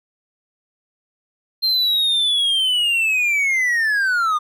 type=linear sweep; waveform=triangle; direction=down; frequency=4183 to 1193 Hz; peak=-14 dBFS; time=1.62-4.39 s; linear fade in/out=20 ms; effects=none